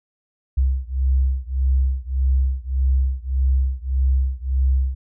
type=beating tone pair; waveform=sine; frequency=65 / 66.7 Hz; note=C2 / C2; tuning=-11 / +34 cents; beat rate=1.7 Hz; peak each=-19 / -20 dBFS; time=0.57-4.95 s; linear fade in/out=10 ms; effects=none